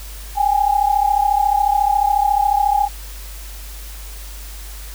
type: tone pair together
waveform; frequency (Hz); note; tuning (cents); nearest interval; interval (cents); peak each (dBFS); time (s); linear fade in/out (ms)
sine; 797.9 / 832; G5 / G#5; +30 / +3; minor second; 73; -16; 0.35-2.89; 50
effects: added 50 Hz sine -31 dBFS peak until 4.94 s + white hiss -38 dBFS RMS until 4.94 s